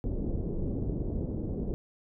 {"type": "low-pass noise", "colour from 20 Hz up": "pink", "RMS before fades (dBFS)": -32, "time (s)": [0.04, 1.74], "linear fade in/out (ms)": 0, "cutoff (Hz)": 440, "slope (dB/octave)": 24, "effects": []}